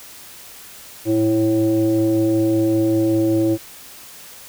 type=tone with frequency modulation; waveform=sine; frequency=329.6 Hz; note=E4; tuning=in tune; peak=-14 dBFS; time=1.05-3.58 s; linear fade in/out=50 ms; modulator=218 Hz; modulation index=0.66; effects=white hiss -40 dBFS RMS until 4.48 s